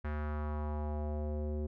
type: tone with low-pass filter sweep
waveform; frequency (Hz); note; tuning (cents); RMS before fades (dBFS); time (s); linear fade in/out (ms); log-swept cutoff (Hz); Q
square; 75; D2; +37; -36; 0.04-1.67; 10; 1700 to 420; 2.2
effects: none